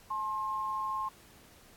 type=tone pair together; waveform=sine; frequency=860.2 / 1065 Hz; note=A5 / C6; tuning=-39 / +30 cents; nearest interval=major third; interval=369 cents; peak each=-39 / -32 dBFS; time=0.1-1.09 s; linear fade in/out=10 ms; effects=pink hiss -58 dBFS RMS until 1.76 s + AAC 64 kbps